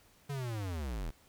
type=linear sweep; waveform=square; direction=down; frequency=145.1 to 34.65 Hz; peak=-36 dBFS; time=0.29-1.11 s; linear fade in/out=10 ms; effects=pink hiss -64 dBFS RMS until 1.28 s